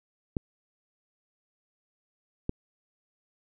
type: clicks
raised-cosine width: 3 ms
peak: -15 dBFS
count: 2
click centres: 0.368 / 2.494 s
effects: none